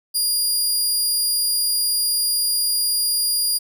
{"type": "tone", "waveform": "20% pulse", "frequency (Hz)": 4833, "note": "D8", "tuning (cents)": 49, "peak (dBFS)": -12, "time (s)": [0.14, 3.59], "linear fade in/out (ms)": 20, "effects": ["9-bit"]}